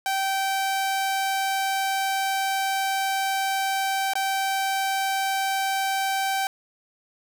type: tone with dropouts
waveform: sawtooth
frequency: 776 Hz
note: G5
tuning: 18 cents flat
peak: -19 dBFS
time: 0.06-6.47 s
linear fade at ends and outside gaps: 1 ms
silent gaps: 4.135-4.154 s
effects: none